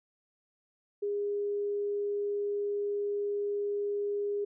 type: tone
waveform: sine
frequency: 408.4 Hz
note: G#4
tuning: 29 cents flat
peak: -29 dBFS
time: 1.02-4.45 s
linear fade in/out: 10 ms
effects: none